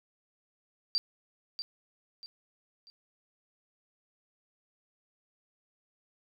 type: tone with echo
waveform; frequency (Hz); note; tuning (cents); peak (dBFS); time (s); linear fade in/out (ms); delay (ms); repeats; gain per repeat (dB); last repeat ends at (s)
sine; 4699; D8; 0; -25; 0.95-0.98; 0; 640; 3; -9; 2.9
effects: none